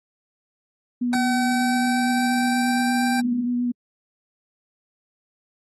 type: tone with vibrato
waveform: sine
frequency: 243.9 Hz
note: B3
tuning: 21 cents flat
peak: -20 dBFS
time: 1.01-3.72 s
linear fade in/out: 10 ms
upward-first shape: sine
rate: 8.5 Hz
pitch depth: 12 cents each way
type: tone with pitch glide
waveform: 25% pulse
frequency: 762 to 785.2 Hz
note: G5 to G5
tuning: -49 to +3 cents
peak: -19 dBFS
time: 1.13-3.2 s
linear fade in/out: 2 ms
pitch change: +52 cents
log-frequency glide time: 1.26-2.95 s
effects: AAC 32 kbps